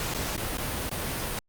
pink noise with dropouts, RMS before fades -31 dBFS, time 0-1.39 s, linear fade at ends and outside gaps 2 ms, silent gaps 0.139-0.146 / 0.366-0.377 / 0.572-0.582 / 0.894-0.913 s, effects Opus 48 kbps

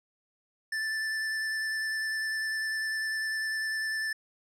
square tone with vibrato, 1760 Hz, A6, in tune, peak -30 dBFS, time 0.72-4.13 s, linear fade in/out 5 ms, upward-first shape square, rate 10 Hz, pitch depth 9 cents each way, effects low-pass 9000 Hz 12 dB/octave

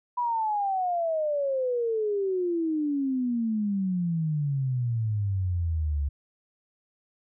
sine exponential sweep, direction down, 987.8 to 69.3 Hz, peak -24 dBFS, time 0.17-6.09 s, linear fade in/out 10 ms, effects none

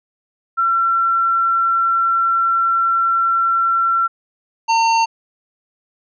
sine / square tone pair in turn, 1355 / 909.9 Hz, E6 / A#5, +47 / -42 cents, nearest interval perfect fifth, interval 689 cents, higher first, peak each -13 dBFS, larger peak neither, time 0.57-4.08 / 4.68-5.06 s, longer first, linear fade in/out 20 ms, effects resampled to 16000 Hz

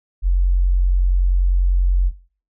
sine tone, 45.2 Hz, F#1, 40 cents flat, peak -12 dBFS, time 0.22-2.12 s, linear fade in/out 50 ms, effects noise-tail reverb RT60 0.4 s tail -18 dB re dry

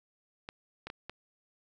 clicks, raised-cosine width 0.3 ms, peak -24 dBFS, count 4, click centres 0.489 / 0.87 / 0.901 / 1.096 s, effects none

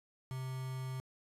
triangle tone with quantisation, 130.2 Hz, C3, 8 cents flat, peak -36 dBFS, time 0.31-1 s, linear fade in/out 0 ms, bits 8, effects resampled to 32000 Hz

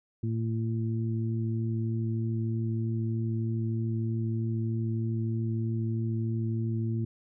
harmonic tone, 112.9 Hz, A2, 45 cents sharp, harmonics 1 / 2 / 3, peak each -28 / -34 / -38 dBFS, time 0.23-7.05 s, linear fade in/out 5 ms, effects none

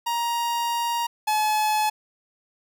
45% pulse tone pair in turn, 941 / 855.1 Hz, A#5 / A5, +16 / -50 cents, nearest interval major second, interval 166 cents, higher first, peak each -23 / -20 dBFS, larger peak second, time 0.06-1.07 / 1.27-1.9 s, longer first, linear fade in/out 10 ms, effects none

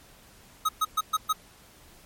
square tone bursts, 1267 Hz, D#6, 31 cents sharp, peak -22 dBFS, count 5, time 0.65-1.33 s, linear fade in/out 10 ms, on 40 ms, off 120 ms, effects pink hiss -54 dBFS RMS until 2.05 s + MP3 64 kbps

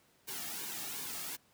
white noise with flanger, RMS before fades -41 dBFS, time 0.27-1.37 s, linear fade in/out 20 ms, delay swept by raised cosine 1.5 to 2.03 ms, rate 2.7 Hz, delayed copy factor -0.65, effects pink hiss -68 dBFS RMS until 1.53 s + high-pass 100 Hz 12 dB/octave

